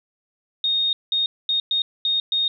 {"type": "tone bursts at uneven times", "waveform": "sine", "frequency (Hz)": 3706, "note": "A#7", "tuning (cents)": -11, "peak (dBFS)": -18, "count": 6, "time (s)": [[0.64, 0.93], [1.12, 1.26], [1.49, 1.6], [1.71, 1.82], [2.05, 2.2], [2.32, 2.48]], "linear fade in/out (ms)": 2, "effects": []}